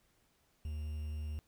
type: tone with quantisation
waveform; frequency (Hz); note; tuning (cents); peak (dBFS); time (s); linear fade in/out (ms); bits
triangle; 75.9; D#2; -42; -35; 0.65-1.39; 0; 10
effects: pink hiss -73 dBFS RMS until 1.47 s